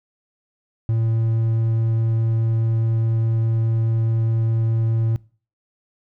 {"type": "tone", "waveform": "triangle", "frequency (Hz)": 113.1, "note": "A2", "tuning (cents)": 48, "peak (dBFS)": -15, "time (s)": [0.89, 5.16], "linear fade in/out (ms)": 0, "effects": ["noise-tail reverb RT60 0.4 s tail -22 dB re dry"]}